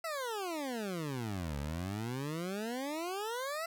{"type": "exponential two-way sweep", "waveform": "20% pulse", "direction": "down then up", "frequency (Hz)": [678, 69, 678], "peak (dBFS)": -31, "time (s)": [0.04, 3.66], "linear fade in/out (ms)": 5, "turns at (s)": 1.58, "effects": []}